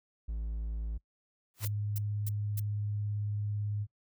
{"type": "tone", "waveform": "triangle", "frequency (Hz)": 55, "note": "A1", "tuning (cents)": 0, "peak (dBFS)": -31, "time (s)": [0.28, 0.98], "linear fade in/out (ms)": 10}
{"type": "noise with exponential growth", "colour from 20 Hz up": "white", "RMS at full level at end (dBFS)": -35, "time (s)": [1.54, 1.65], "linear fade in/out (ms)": 0, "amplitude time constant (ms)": 22}
{"type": "tone with vibrato", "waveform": "sine", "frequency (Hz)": 103.83, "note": "G#2", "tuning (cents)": 0, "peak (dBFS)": -31, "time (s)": [1.6, 3.87], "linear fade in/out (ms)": 50, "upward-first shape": "sine", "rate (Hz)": 18, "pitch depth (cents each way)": 10}
{"type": "noise bursts", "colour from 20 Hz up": "violet", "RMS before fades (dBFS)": -39, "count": 4, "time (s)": [1.65, 2.598], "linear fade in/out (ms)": 5, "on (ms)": 27, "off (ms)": 280}
{"effects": ["noise-tail reverb RT60 0.1 s tail -23 dB re dry"]}